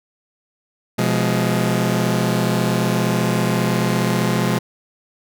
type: chord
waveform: sawtooth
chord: F diminished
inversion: second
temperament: just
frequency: 125.72 / 174.61 / 209.5 Hz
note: Cb3 / F3 / Ab3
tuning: +31 / 0 / +15 cents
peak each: -17 dBFS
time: 0.98-4.59 s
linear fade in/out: 10 ms
effects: none